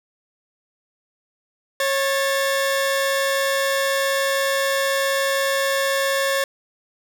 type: tone pair together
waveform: sawtooth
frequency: 547 / 1760 Hz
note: C#5 / A6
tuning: -23 / 0 cents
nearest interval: octave + minor sixth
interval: 2023 cents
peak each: -16 / -21 dBFS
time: 1.8-6.44 s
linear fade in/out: 2 ms
effects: none